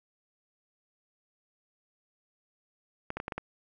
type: clicks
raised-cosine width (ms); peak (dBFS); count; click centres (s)
0.5; -19; 6; 3.104 / 3.17 / 3.201 / 3.281 / 3.322 / 3.38
effects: none